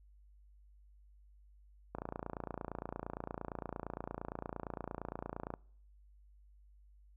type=click train; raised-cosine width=1 ms; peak=-26 dBFS; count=104; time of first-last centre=1.95-5.539 s; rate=28.7 Hz; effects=noise-tail reverb RT60 0.6 s tail -25 dB re dry + added 50 Hz sine -59 dBFS peak until 7.16 s